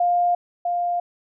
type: tone pair in turn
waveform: sine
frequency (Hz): 704 / 701.3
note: F5 / F5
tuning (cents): +14 / +7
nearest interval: unison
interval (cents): 7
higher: first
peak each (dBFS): -16 / -20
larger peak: first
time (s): 0-0.35 / 0.65-1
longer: neither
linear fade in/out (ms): 5
effects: none